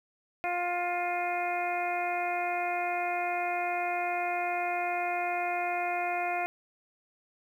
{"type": "harmonic tone", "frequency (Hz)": 352.5, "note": "F4", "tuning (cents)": 16, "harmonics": [1, 2, 3, 4, 5, 6, 7], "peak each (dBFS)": [-39, -30, -42, -40, -44, -38, -37], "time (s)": [0.44, 6.46], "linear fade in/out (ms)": 0, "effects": ["10-bit"]}